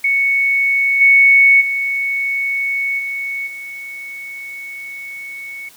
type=tone with level steps; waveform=sine; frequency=2217 Hz; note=C#7; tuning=in tune; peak=-12 / -6 / -16 / -20 / -27 dBFS; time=0.04-5.69 s; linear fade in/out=5 ms; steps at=1 / 1.6 / 2.98 / 3.46 s; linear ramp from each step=20 ms; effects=white hiss -45 dBFS RMS until 5.76 s